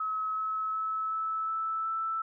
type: tone with pitch steps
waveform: sine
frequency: 1285 / 1292.4 / 1299.9 / 1307.5 / 1315 / 1322.7 Hz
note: E6 / E6 / E6 / E6 / E6 / E6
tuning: -45 / -35 / -25 / -15 / -5 / +5 cents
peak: -29 dBFS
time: 0-2.22 s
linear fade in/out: 5 ms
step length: 370 ms
effects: none